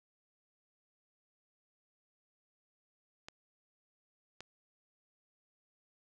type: clicks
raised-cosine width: 0.2 ms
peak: -28 dBFS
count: 2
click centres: 3.285 / 4.406 s
effects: none